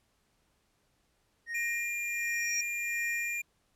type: tone with tremolo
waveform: triangle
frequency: 1864.7 Hz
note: A#6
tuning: in tune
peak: -31 dBFS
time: 1.46-3.41 s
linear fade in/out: 50 ms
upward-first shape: sine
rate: 1.4 Hz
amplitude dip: 80%
type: tone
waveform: square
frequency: 2400 Hz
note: D7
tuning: 37 cents sharp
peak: -33 dBFS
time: 1.54-3.42 s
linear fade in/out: 10 ms
type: tone with exponential growth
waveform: sine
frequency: 5640 Hz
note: F8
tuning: 16 cents sharp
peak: -28 dBFS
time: 2.01-2.61 s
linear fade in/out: 5 ms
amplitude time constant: 130 ms
effects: pink hiss -73 dBFS RMS until 3.75 s + low-pass 12000 Hz 12 dB/octave